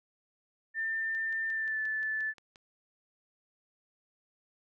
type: tone with pitch glide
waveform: sine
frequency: 1794 to 1748 Hz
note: A6 to A6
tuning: +33 to -12 cents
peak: -30 dBFS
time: 0.74-2.34 s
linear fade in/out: 50 ms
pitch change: -45 cents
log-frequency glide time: 1.49-1.8 s
type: click train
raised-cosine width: 0.2 ms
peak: -36 dBFS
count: 9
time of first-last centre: 1.15-2.558 s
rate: 5.68 Hz
effects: none